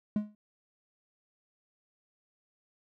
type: tone with exponential decay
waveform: triangle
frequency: 210 Hz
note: G#3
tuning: 19 cents sharp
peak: -21 dBFS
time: 0.16-0.35 s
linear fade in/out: 2 ms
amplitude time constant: 40 ms
effects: none